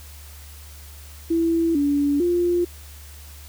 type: tone with pitch steps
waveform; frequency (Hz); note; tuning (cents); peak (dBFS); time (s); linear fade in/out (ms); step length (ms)
sine; 331.8 / 286.5 / 349.9; E4 / D4 / F4; +11 / -43 / +3; -17; 1.3-2.65; 10; 450
effects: added 73 Hz sine -40 dBFS peak until 3.48 s + white hiss -46 dBFS RMS until 3.48 s

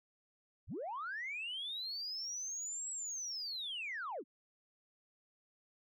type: linear two-way sweep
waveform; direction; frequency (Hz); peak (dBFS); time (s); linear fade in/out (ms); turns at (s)
sine; up then down; 34.65 to 7800 to 197.3; -38; 0.67-4.24; 50; 2.91
effects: tanh soft clip ceiling -35 dBFS

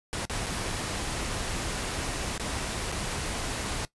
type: noise with dropouts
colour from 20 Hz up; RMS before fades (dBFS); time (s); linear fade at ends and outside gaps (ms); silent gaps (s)
pink; -32; 0.13-3.85; 0; 0.253-0.297 / 0.462-0.466 / 2.378-2.397 / 2.917-2.923
effects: noise-tail reverb RT60 0.1 s tail -18 dB re dry + resampled to 24000 Hz

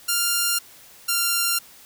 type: tone pair in turn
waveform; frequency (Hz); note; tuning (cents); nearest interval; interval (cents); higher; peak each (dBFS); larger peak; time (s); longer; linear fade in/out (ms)
5% pulse; 1396.9 / 1386.4; F6 / F6; 0 / -13; unison; 13; first; -8; neither; 0.08-0.59 / 1.08-1.59; neither; 10
effects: white hiss -48 dBFS RMS until 1.85 s

